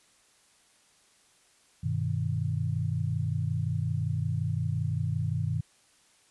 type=chord; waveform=sine; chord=G augmented; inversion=none; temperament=equal; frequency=98 / 123.47 / 155.56 Hz; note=G2 / B2 / D#3; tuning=0 / 0 / 0 cents; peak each=-31 dBFS; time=1.83-5.61 s; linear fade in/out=10 ms; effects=white hiss -63 dBFS RMS until 6.3 s + resampled to 24000 Hz